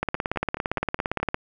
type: two click trains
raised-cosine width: 0.5 ms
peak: -18 / -9 dBFS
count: 6 / 24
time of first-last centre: 0.15-1.2 / 0.03-1.344 s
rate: 4.76 / 17.5 Hz
effects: none